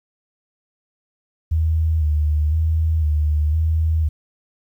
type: tone with vibrato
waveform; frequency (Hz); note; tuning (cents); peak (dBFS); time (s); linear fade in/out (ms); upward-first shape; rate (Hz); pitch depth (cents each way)
sine; 77.78; D#2; 0; -15; 1.51-4.09; 10; square; 0.99; 48
effects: 9-bit